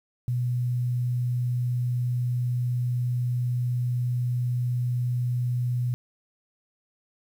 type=tone; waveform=sine; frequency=123 Hz; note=B2; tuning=7 cents flat; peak=-23 dBFS; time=0.28-5.94 s; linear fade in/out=0 ms; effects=9-bit